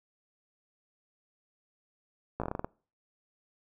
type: slowing click train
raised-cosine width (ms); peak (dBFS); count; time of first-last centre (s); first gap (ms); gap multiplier
1; -19; 9; 2.4-2.645; 16; 1.18
effects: noise-tail reverb RT60 0.4 s tail -24 dB re dry